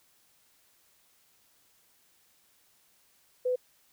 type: tone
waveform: sine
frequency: 502 Hz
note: B4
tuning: 28 cents sharp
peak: -25 dBFS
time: 3.45-3.56 s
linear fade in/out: 10 ms
effects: white hiss -66 dBFS RMS until 3.92 s